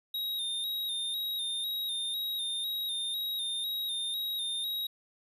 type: tone with vibrato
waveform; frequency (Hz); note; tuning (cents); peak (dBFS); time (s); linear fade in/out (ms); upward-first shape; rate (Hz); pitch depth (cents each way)
square; 3722; A#7; -3; -32; 0.14-4.87; 5; square; 2; 43
effects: none